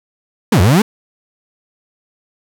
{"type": "exponential two-way sweep", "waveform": "35% pulse", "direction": "down then up", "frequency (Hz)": [261.6, 82.6, 233.5], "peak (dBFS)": -6, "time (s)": [0.52, 0.82], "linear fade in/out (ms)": 5, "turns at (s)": 0.61, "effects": []}